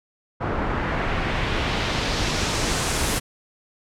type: noise with low-pass filter sweep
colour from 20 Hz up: pink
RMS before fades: -24 dBFS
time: 0.4-3.2 s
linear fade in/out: 20 ms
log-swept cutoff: 1200 to 11000 Hz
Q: 1.2
effects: none